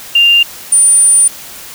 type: tone pair in turn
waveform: sine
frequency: 2794 / 9330 Hz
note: F7 / D9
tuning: 0 / -12 cents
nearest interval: octave + major sixth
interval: 2088 cents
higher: second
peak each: -4 dBFS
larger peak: neither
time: 0.15-0.43 / 0.72-1.28 s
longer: second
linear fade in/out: 5 ms
effects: white hiss -30 dBFS RMS until 1.74 s